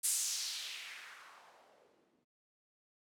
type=noise with low-pass filter sweep; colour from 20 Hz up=violet; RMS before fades=-42 dBFS; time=0.03-2.25 s; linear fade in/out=20 ms; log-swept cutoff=9500 to 250 Hz; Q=2; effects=none